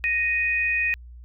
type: tone pair together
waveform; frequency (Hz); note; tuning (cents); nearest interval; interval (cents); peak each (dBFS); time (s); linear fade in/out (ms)
sine; 1864.7 / 2489; A#6 / D#7; 0 / 0; perfect fourth; 500; -25 / -22; 0.04-0.94; 0
effects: added 60 Hz sine -40 dBFS peak until 1.24 s

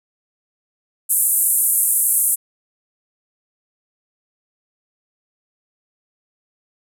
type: band-pass noise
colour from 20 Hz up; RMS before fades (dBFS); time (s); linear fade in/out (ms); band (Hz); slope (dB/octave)
white; -17; 1.09-2.36; 20; 8500 to 13000; 48
effects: none

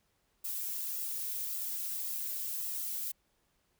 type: noise with flanger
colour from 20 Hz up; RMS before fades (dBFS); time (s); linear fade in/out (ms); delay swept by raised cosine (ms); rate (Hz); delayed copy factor
violet; -37; 0.44-3.12; 10; 1.5 to 2.7; 1.8; +0.8
effects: pink hiss -75 dBFS RMS until 3.79 s

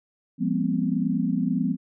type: tone cluster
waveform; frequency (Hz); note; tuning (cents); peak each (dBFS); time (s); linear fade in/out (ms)
sine; 172.3 / 201.5 / 240.5 / 262.4; F3 / G3 / B3 / C4; -23 / +48 / -46 / +5; -27; 0.38-1.77; 50
effects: none

